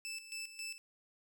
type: tone with tremolo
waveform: 20% pulse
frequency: 2637 Hz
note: E7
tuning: in tune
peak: -36 dBFS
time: 0.05-0.78 s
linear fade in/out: 0 ms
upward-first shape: square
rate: 3.7 Hz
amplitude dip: 70%
effects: none